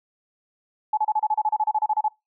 sine tone bursts, 856 Hz, A5, 48 cents flat, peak -18 dBFS, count 16, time 0.93-2.083 s, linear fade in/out 5 ms, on 43 ms, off 31 ms, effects noise-tail reverb RT60 0.2 s tail -24 dB re dry

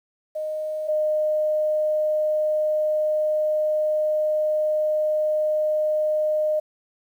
sine tone pair in turn, 618 / 613.4 Hz, D#5 / D#5, -12 / -25 cents, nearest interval unison, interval 13 cents, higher first, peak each -25 / -19 dBFS, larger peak second, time 0.35-0.88 / 0.88-6.6 s, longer second, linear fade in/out 10 ms, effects 9-bit

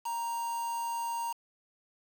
triangle tone with quantisation, 932.3 Hz, A#5, in tune, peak -30 dBFS, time 0.05-1.33 s, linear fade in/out 10 ms, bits 7, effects none

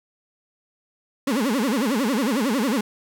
35% pulse tone with vibrato, 243.1 Hz, B3, 27 cents flat, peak -18 dBFS, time 1.27-2.81 s, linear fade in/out 5 ms, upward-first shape sine, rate 11 Hz, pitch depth 290 cents each way, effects none

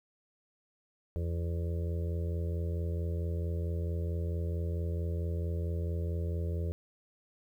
harmonic tone, 84.5 Hz, E2, 43 cents sharp, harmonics 1 / 2 / 4 / 5 / 6 / 7, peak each -31 / -41 / -46 / -44 / -47 / -50 dBFS, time 1.16-6.72 s, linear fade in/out 0 ms, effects 11-bit

